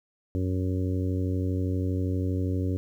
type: harmonic tone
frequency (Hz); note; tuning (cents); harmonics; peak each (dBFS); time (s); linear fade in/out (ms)
92.5; F#2; 0; 1 / 2 / 3 / 4 / 5 / 6; -26 / -36 / -31 / -37 / -38 / -44; 0.35-2.77; 0
effects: 10-bit

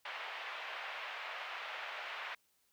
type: band-pass noise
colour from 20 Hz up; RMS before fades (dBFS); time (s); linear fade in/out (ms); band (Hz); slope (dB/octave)
white; -44; 0.05-2.35; 5; 610 to 2800; 24
effects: white hiss -75 dBFS RMS until 2.72 s

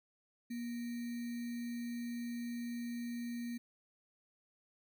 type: tone with sample-and-hold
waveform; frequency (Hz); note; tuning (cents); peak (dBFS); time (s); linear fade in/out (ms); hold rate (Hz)
sine; 238.1; A#3; +37; -38; 0.5-3.58; 10; 2100
effects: none

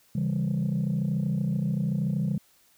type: chord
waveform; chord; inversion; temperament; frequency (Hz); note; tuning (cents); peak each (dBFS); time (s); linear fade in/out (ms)
sine; C# diminished; none; just; 138.59 / 166.31 / 199.57; C#3 / E3 / G3; 0 / +16 / +31; -27; 0.15-2.38; 5
effects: tanh soft clip ceiling -20 dBFS + white hiss -62 dBFS RMS until 2.77 s

